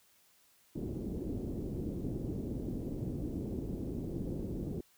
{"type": "low-pass noise", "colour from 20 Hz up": "white", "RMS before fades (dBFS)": -38, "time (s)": [0.75, 4.81], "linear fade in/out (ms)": 5, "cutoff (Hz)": 350, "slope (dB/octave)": 24, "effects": ["white hiss -67 dBFS RMS until 4.97 s"]}